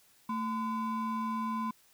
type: ring-modulated tone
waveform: triangle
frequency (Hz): 621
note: D#5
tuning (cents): -3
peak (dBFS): -26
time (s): 0.29-1.71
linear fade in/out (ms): 5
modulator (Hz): 398
effects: white hiss -64 dBFS RMS until 1.93 s